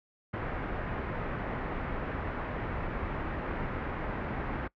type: low-pass noise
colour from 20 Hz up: pink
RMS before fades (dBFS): -35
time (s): 0.33-4.68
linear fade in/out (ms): 10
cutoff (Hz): 2000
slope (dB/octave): 24
effects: noise-tail reverb RT60 0.1 s tail -23 dB re dry